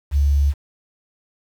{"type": "tone with quantisation", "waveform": "sine", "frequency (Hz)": 70.9, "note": "C#2", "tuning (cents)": 40, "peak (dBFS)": -13, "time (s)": [0.11, 0.54], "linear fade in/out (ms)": 50, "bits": 7, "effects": []}